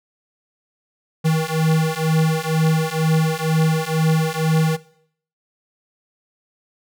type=beating tone pair; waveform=square; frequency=158.1 / 160.2 Hz; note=D#3 / E3; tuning=+28 / -49 cents; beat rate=2.1 Hz; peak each=-20 dBFS; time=1.24-4.77 s; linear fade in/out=20 ms; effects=noise-tail reverb RT60 0.6 s tail -18 dB re dry